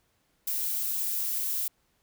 violet noise, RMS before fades -30 dBFS, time 0.47-1.68 s, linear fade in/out 5 ms, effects pink hiss -71 dBFS RMS until 2.02 s

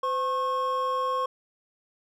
triangle tone pair together, 512 / 1084.9 Hz, C5 / C#6, -38 / -38 cents, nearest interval octave + minor second, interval 1300 cents, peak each -28 / -24 dBFS, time 0.03-1.26 s, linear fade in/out 5 ms, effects none

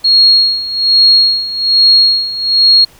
sine tone with tremolo, 4292 Hz, C8, 43 cents sharp, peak -3 dBFS, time 0.04-2.85 s, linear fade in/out 10 ms, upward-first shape sine, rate 1.2 Hz, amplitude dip 80%, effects pink hiss -43 dBFS RMS until 2.99 s

